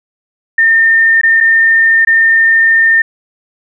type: tone with dropouts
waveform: sine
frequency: 1813 Hz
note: A#6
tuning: 49 cents flat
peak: -5 dBFS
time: 0.58-3.02 s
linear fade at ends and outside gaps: 5 ms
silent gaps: 1.214-1.233 / 1.404-1.408 / 2.05-2.071 s
effects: none